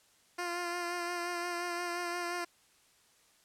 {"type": "tone with vibrato", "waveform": "10% pulse", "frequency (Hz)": 349.2, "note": "F4", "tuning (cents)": 0, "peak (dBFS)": -26, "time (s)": [0.38, 2.45], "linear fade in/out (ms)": 10, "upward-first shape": "sine", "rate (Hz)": 5.7, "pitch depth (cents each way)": 24, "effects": ["white hiss -66 dBFS RMS until 3.44 s", "low-pass 10000 Hz 12 dB/octave"]}